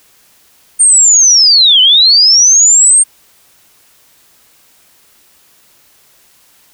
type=linear two-way sweep; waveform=sine; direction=down then up; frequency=8850 to 2960 to 8720 Hz; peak=-3 dBFS; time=0.79-3.04 s; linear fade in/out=20 ms; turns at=1.81 s; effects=white hiss -48 dBFS RMS until 6.73 s